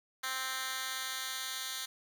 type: tone with high-pass filter sweep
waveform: 10% pulse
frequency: 261.6 Hz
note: C4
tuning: in tune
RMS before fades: -38 dBFS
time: 0.23-1.86 s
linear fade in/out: 10 ms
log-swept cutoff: 1700 to 3000 Hz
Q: 0.97
effects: none